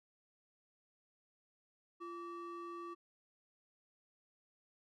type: ring-modulated tone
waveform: triangle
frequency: 750 Hz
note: F#5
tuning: 23 cents sharp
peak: -39 dBFS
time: 2-2.95 s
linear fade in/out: 20 ms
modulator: 406 Hz
effects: none